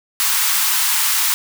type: high-pass noise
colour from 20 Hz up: white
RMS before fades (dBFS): -17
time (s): 0.2-1.34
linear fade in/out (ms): 0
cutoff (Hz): 830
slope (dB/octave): 96
effects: none